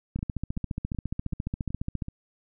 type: two click trains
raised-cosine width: 5 ms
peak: -23 / -17 dBFS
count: 6 / 28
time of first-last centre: 0.19-2.084 / 0.16-2.022 s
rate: 2.64 / 14.5 Hz
effects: none